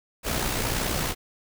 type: noise with amplitude modulation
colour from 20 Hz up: pink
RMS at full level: -25 dBFS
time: 0.23-1.15 s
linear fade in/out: 50 ms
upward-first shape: sine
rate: 61.9 Hz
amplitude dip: 45%
effects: none